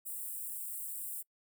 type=high-pass noise; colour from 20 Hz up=white; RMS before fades=-41 dBFS; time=0.05-1.23 s; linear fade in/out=20 ms; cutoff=7800 Hz; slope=96 dB/octave; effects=noise-tail reverb RT60 0.1 s tail -25 dB re dry